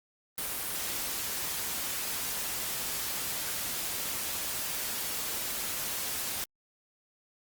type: noise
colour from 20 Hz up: white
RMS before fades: -34 dBFS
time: 0.38-6.44 s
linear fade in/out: 0 ms
effects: Opus 32 kbps